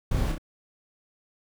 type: noise with echo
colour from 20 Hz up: brown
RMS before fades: -26 dBFS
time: 0.11-0.32 s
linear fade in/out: 5 ms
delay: 31 ms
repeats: 2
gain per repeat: -4 dB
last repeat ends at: 0.382 s
effects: none